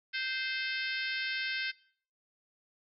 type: harmonic tone with a mistuned harmonic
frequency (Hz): 521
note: C5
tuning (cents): -7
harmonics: 3 / 4 / 5 / 6 / 7 / 8 / 9 / 10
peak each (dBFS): -36 / -38 / -40 / -42 / -43 / -44 / -45 / -46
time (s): 0.13-1.72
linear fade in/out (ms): 20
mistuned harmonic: 8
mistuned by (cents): +24
effects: noise-tail reverb RT60 0.5 s tail -20 dB re dry

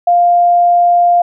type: tone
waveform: sine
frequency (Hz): 700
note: F5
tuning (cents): +4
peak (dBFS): -6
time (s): 0.07-1.22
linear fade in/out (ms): 5
effects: none

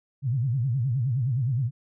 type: tone with vibrato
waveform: sine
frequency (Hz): 126.1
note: B2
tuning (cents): +36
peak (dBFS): -22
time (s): 0.22-1.71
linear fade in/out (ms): 50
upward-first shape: sine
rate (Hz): 9.6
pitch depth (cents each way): 200
effects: none

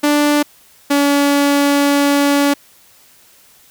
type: tone pair in turn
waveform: sawtooth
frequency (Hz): 293.7 / 284.4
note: D4 / C#4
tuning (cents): 0 / +45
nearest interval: minor second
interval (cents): 55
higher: first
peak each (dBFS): -7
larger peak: neither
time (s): 0.03-0.43 / 0.9-2.54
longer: second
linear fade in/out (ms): 10
effects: white hiss -48 dBFS RMS until 3.7 s

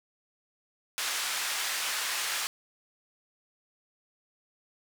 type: band-pass noise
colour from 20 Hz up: pink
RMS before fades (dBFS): -32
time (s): 0.98-2.47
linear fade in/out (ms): 0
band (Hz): 1400 to 11000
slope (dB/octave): 12
effects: none

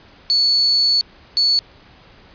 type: tone bursts at uneven times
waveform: sine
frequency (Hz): 4435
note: C#8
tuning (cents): 0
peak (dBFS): -12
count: 2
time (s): 0.3-1.01 / 1.37-1.59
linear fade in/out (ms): 0
effects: pink hiss -47 dBFS RMS until 2.34 s + resampled to 11025 Hz

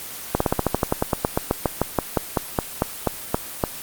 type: slowing click train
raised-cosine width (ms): 1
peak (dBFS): -3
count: 24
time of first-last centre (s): 0.35-3.638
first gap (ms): 54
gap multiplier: 1.08
effects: white hiss -34 dBFS RMS until 3.82 s + Opus 24 kbps

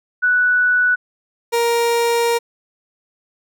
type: tone pair in turn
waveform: sine / 30% pulse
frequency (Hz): 1480 / 469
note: F#6 / A#4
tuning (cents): 0 / +11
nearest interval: octave + minor sixth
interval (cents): 1989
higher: first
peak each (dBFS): -12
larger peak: neither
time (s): 0.22-0.96 / 1.52-2.39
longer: second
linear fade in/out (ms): 20
effects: none

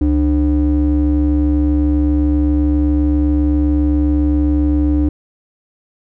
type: ring-modulated tone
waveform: triangle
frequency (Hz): 113.9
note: A#2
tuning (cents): -40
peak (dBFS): -6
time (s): 0.01-5.09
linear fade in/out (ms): 5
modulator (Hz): 184
effects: none

